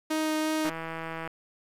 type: tone with vibrato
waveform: sawtooth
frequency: 311.6 Hz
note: D#4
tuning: 3 cents sharp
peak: -22 dBFS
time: 0.1-0.7 s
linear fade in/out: 10 ms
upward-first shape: sine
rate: 2.9 Hz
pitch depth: 8 cents each way
type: click train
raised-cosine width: 0.5 ms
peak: -21 dBFS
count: 103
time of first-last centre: 0.65-1.276 s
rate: 163 Hz
effects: resampled to 32000 Hz + 8-bit